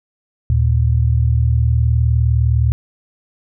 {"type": "tone pair together", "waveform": "sine", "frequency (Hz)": [76, 115.65], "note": ["D#2", "A#2"], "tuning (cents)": [-40, -13], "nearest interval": "perfect fifth", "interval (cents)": 727, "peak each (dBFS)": -14, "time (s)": [0.5, 2.72], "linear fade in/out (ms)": 0, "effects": []}